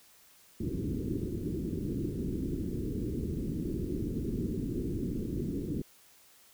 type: low-pass noise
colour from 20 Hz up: white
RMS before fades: -34 dBFS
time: 0.6-5.82 s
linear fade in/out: 5 ms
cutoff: 380 Hz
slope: 48 dB/octave
effects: white hiss -60 dBFS RMS until 6.53 s